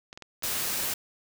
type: clicks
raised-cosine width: 0.2 ms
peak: -25 dBFS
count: 8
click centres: 0.129 / 0.175 / 0.223 / 0.424 / 0.581 / 0.629 / 0.803 / 0.846 s
type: noise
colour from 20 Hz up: white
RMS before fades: -30 dBFS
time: 0.43-0.94 s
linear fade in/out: 5 ms
effects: none